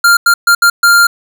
square tone bursts at uneven times, 1396.9 Hz, F6, in tune, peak -5 dBFS, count 5, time 0.04-0.17 / 0.26-0.34 / 0.47-0.55 / 0.62-0.7 / 0.83-1.07 s, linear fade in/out 5 ms, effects none

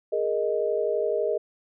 sine chord, Ab suspended second, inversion none, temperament just, 415.3 / 467.2 / 623 Hz, Ab4 / Bb4 / Eb5, 0 / +4 / +2 cents, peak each -27 dBFS, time 0.12-1.38 s, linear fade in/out 10 ms, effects none

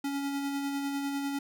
square tone with tremolo, 279.7 Hz, C#4, 16 cents sharp, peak -30 dBFS, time 0.04-1.39 s, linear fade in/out 5 ms, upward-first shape sine, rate 10 Hz, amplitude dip 30%, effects none

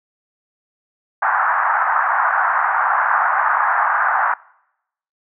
white band-pass noise, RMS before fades -17 dBFS, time 1.22-4.34 s, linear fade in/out 5 ms, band 750 to 1600 Hz, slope 48 dB/octave, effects noise-tail reverb RT60 0.8 s tail -23 dB re dry

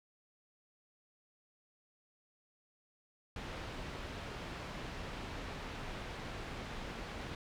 pink low-pass noise, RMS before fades -44 dBFS, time 3.36-7.35 s, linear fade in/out 2 ms, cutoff 3500 Hz, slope 12 dB/octave, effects none

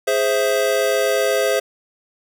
square chord, Ab augmented, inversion none, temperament equal, 415.3 / 523.3 / 659.3 Hz, Ab4 / C5 / E5, 0 / 0 / 0 cents, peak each -22 / -20 / -22 dBFS, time 0.07-1.6 s, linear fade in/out 10 ms, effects none

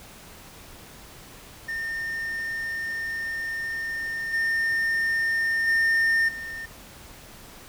triangle tone with level steps, 1816 Hz, A#6, 46 cents flat, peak -26 / -20 / -17 / -31 dBFS, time 1.68-6.66 s, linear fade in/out 10 ms, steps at 4.33 / 5.67 / 6.28 s, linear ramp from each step 10 ms, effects pink hiss -46 dBFS RMS until 7.68 s

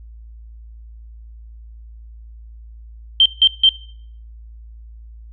sine tone bursts, 3136 Hz, G7, in tune, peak -7 dBFS, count 3, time 3.2-3.691 s, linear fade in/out 2 ms, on 57 ms, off 160 ms, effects noise-tail reverb RT60 0.6 s tail -20 dB re dry + added 56 Hz sine -36 dBFS peak until 5.32 s

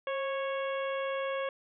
harmonic tone with a mistuned harmonic, 552 Hz, C#5, 7 cents flat, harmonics 1 / 2 / 3 / 4 / 5 / 6, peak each -32 / -38 / -42 / -44 / -46 / -48 dBFS, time 0.07-1.49 s, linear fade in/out 2 ms, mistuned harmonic 1, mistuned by -42 cents, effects none

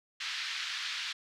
white band-pass noise, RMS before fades -37 dBFS, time 0.2-1.13 s, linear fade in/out 10 ms, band 1400 to 4500 Hz, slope 24 dB/octave, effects none

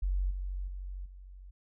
sine tone with level steps, 46.56 Hz, F#1, 12 cents sharp, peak -27 / -33 / -37 / -46 dBFS, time 0.02-1.51 s, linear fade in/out 10 ms, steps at 0.3 / 0.67 / 1.05 s, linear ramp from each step 10 ms, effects none

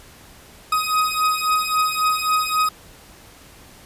40% pulse beating tone pair, 1255 / 1258.7 Hz, D#6 / D#6, +15 / +20 cents, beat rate 3.7 Hz, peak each -20 dBFS, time 0.72-2.69 s, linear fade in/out 5 ms, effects pink hiss -46 dBFS RMS until 3.85 s + resampled to 32000 Hz

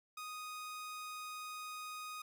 sawtooth tone, 1244.5 Hz, D#6, in tune, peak -40 dBFS, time 0.17-2.22 s, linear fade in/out 5 ms, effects none

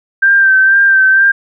sine tone with vibrato, 1568 Hz, G6, in tune, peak -5 dBFS, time 0.22-1.32 s, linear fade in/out 10 ms, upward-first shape sine, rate 2.1 Hz, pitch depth 32 cents each way, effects none

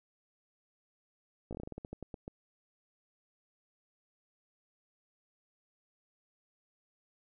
slowing click train, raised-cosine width 2 ms, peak -28 dBFS, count 14, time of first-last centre 1.51-2.279 s, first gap 17 ms, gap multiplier 1.19, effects none

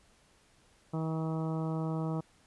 harmonic tone, 160 Hz, D#3, 49 cents sharp, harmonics 1 / 2 / 3 / 4 / 5 / 6 / 7 / 8, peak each -32 / -38 / -42 / -44 / -46 / -48 / -49 / -50 dBFS, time 0.93-2.21 s, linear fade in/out 10 ms, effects pink hiss -65 dBFS RMS until 2.46 s + resampled to 24000 Hz

